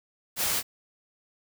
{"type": "noise", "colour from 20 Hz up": "white", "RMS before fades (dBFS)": -27, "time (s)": [0.36, 0.63], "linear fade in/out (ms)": 50, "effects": []}